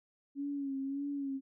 sine tone with vibrato, 277.2 Hz, C#4, in tune, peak -34 dBFS, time 0.35-1.41 s, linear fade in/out 50 ms, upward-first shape sine, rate 1.7 Hz, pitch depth 50 cents each way, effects none

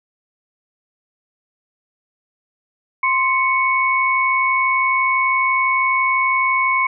sine tone pair together, 1046.3 / 2217 Hz, C6 / C#7, 0 / 0 cents, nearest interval octave + minor second, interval 1300 cents, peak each -17 dBFS, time 3.03-6.87 s, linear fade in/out 5 ms, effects none

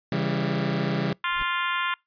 sawtooth chord, C# diminished, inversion none, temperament just, 138.59 / 166.31 / 199.57 Hz, C#3 / E3 / G3, 0 / +16 / +31 cents, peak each -24 dBFS, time 0.12-1.13 s, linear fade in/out 2 ms
harmonic tone, 349.2 Hz, F4, in tune, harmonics 3 / 4 / 5 / 6 / 7 / 8 / 9 / 10, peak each -28 / -30 / -32 / -34 / -35 / -36 / -37 / -38 dBFS, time 1.24-1.94 s, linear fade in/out 2 ms
brown noise with exponential growth, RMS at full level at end -33 dBFS, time 1.25-1.43 s, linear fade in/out 5 ms, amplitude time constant 39 ms
effects noise-tail reverb RT60 0.2 s tail -26 dB re dry + resampled to 11025 Hz

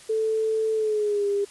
sine tone with pitch glide, 440 to 403.5 Hz, A4 to G#4, 0 to -50 cents, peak -21 dBFS, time 0.09-1.45 s, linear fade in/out 10 ms, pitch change -150 cents, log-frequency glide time 0.74-1.27 s, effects white hiss -48 dBFS RMS until 1.5 s + resampled to 24000 Hz

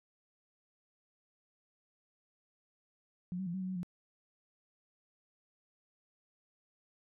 sine tone with pitch steps, 179.2 / 190.2 / 171.7 / 189.4 / 185.3 / 186.8 / 176.7 Hz, F3 / F#3 / F3 / F#3 / F#3 / F#3 / F3, +45 / +48 / -29 / +41 / +3 / +17 / +21 cents, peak -35 dBFS, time 3.32-3.831 s, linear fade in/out 0 ms, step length 73 ms, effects none

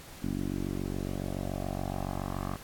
10% pulse tone with low-pass filter sweep, 47.08 Hz, F#1, 31 cents sharp, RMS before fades -34 dBFS, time 0.22-2.57 s, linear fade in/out 20 ms, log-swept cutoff 270 to 1200 Hz, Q 2.7, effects pink hiss -49 dBFS RMS until 2.63 s + AAC 64 kbps

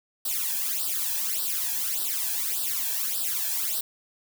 blue noise with flanger, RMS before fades -28 dBFS, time 0.25-3.81 s, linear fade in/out 5 ms, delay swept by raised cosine 0.22 to 1.22 ms, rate 1.7 Hz, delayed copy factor +0.95, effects none

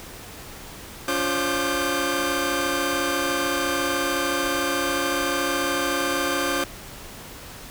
sawtooth tone cluster, 284.4 / 350.6 / 535 / 1197 / 1559 Hz, C#4 / F4 / C5 / D6 / G6, +45 / +7 / +38 / +33 / -10 cents, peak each -25 dBFS, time 1.08-6.64 s, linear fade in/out 2 ms, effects pink hiss -40 dBFS RMS until 7.7 s

